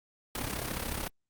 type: noise with amplitude modulation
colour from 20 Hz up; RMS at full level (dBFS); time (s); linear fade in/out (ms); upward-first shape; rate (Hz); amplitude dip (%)
pink; -32; 0.35-1.08; 2; sine; 33.8; 65
effects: Opus 48 kbps